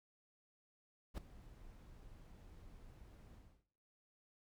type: noise with ADSR envelope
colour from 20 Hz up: brown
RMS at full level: -39 dBFS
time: 1.14-3.64 s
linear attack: 38 ms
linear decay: 6 ms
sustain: -19 dB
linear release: 310 ms
effects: noise-tail reverb RT60 0.6 s tail -17 dB re dry